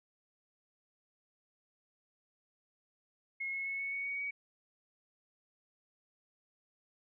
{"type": "tone with pitch steps", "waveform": "sine", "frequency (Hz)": [2166, 2181, 2196, 2212, 2227, 2242, 2258], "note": ["C#7", "C#7", "C#7", "C#7", "C#7", "C#7", "C#7"], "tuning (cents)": [-41, -29, -17, -4, 7, 19, 31], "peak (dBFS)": -35, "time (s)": [3.4, 4.31], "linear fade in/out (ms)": 10, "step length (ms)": 130, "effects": []}